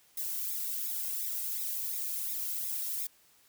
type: noise with flanger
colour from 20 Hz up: violet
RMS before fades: -35 dBFS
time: 0.17-3.07 s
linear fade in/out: 5 ms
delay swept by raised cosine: 0.66 to 1.76 ms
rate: 2.8 Hz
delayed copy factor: -0.95
effects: white hiss -64 dBFS RMS until 3.48 s